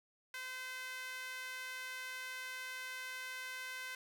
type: tone with high-pass filter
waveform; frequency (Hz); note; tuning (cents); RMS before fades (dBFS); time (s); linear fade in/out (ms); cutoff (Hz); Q
sawtooth; 513; C5; -34; -45; 0.34-3.95; 2; 1700; 2.3
effects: none